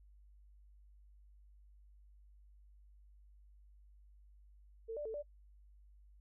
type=tone with pitch steps; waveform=sine; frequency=450.5 / 590 / 442.6 / 585 Hz; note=A4 / D5 / A4 / D5; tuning=+41 / +8 / +10 / -7 cents; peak=-39 dBFS; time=4.88-5.228 s; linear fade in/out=20 ms; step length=87 ms; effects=noise-tail reverb RT60 0.1 s tail -23 dB re dry + added 50 Hz sine -59 dBFS peak until 6.2 s